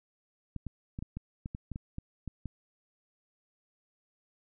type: clicks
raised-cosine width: 5 ms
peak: -25 dBFS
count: 12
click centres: 0.563 / 0.667 / 0.989 / 1.025 / 1.17 / 1.459 / 1.549 / 1.717 / 1.759 / 1.984 / 2.277 / 2.457 s
effects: none